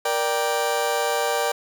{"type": "chord", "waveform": "30% pulse", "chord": "G minor", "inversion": "first", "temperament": "just", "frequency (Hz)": [470.4, 588, 784], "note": ["Bb4", "D5", "G5"], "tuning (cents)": [16, 2, 0], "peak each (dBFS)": -23, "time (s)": [0.05, 1.52], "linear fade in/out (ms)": 5, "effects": ["9-bit"]}